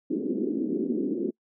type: band-pass noise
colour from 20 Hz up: white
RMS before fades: -28 dBFS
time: 0.1-1.31 s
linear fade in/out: 10 ms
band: 210 to 390 Hz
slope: 48 dB/octave
effects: noise-tail reverb RT60 0.1 s tail -26 dB re dry